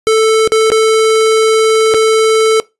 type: tone with dropouts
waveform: square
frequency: 440.8 Hz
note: A4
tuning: 3 cents sharp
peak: -7 dBFS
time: 0.07-2.6 s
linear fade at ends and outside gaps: 0 ms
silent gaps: 0.475-0.52 / 0.702-0.718 / 1.939-1.944 s
effects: noise-tail reverb RT60 0.2 s tail -21 dB re dry + resampled to 24000 Hz